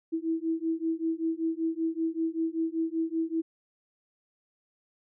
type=beating tone pair; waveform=sine; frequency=323.4 / 328.6 Hz; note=E4 / E4; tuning=-33 / -5 cents; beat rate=5.2 Hz; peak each=-30 dBFS; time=0.12-3.42 s; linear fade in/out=20 ms; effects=none